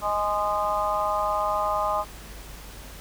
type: harmonic tone with a mistuned harmonic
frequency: 207.7 Hz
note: G#3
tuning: in tune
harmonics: 3 / 4 / 5 / 6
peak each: -28 / -28 / -28 / -28 dBFS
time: 0.01-2.05 s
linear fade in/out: 50 ms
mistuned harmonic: 6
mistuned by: -24 cents
effects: added 50 Hz sine -43 dBFS peak until 3 s + pink hiss -44 dBFS RMS until 3 s